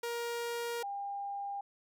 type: tone pair in turn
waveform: sawtooth / sine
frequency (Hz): 471.4 / 801.8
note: A#4 / G5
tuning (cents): +19 / +39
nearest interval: major sixth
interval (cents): 920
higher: second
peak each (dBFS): -31 / -36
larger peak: first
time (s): 0.03-0.83 / 0.83-1.61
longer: first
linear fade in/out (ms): 5
effects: none